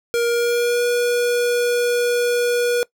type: tone with pitch glide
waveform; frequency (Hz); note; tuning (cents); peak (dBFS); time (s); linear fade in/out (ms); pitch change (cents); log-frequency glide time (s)
square; 471 to 482.8; A#4 to B4; +18 to -39; -17; 0.14-2.83; 0; +43; 0.26-0.85
effects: noise-tail reverb RT60 0.1 s tail -21 dB re dry

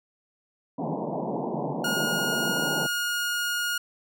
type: band-pass noise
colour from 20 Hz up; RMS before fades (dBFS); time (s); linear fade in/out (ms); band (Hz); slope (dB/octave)
pink; -30; 0.78-2.87; 10; 140 to 980; 96
type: tone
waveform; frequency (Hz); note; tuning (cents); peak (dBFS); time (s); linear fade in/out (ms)
sawtooth; 1432; F6; +43; -22; 1.84-3.78; 5
effects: none

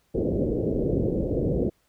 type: low-pass noise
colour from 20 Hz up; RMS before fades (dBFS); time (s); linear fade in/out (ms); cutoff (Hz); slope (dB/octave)
white; -25; 0.14-1.7; 10; 520; 48
effects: pink hiss -68 dBFS RMS until 1.88 s

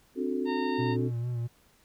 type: chord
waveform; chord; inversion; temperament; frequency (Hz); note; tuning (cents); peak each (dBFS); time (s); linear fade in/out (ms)
sine; D dominant seventh; third; just; 264.3 / 293.7 / 367.1 / 440.5; C4 / D4 / F#4 / A4; +18 / 0 / -14 / +2; -31 / -35 / -32 / -36; 0.15-1.11; 50
type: harmonic tone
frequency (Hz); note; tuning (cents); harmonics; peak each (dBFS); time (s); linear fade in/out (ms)
918; A#5; -27; 1 / 2 / 3 / 4 / 5; -34 / -40 / -44 / -46 / -48; 0.45-0.97; 50
type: tone with vibrato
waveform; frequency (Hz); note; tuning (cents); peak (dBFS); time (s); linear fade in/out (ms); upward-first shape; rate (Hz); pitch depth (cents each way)
triangle; 120.1; B2; -48; -27; 0.78-1.48; 20; sine; 4.4; 43
effects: pink hiss -63 dBFS RMS until 1.84 s

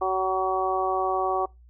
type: harmonic tone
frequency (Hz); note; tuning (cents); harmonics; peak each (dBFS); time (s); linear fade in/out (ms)
188.3; F#3; +31; 2 / 3 / 4 / 5 / 6; -28 / -32 / -26 / -34 / -28; 0.01-1.46; 10
effects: noise-tail reverb RT60 0.2 s tail -23 dB re dry + added 60 Hz sine -49 dBFS peak until 1.69 s

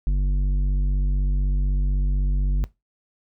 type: tone with tanh clipping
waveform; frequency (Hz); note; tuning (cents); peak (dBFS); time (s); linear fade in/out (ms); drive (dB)
sine; 47.98; G1; -36; -19; 0.07-2.64; 0; 9
effects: noise-tail reverb RT60 0.2 s tail -19 dB re dry

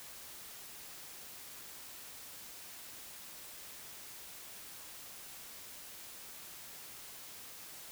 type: silence
effects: white hiss -50 dBFS RMS until 7.91 s

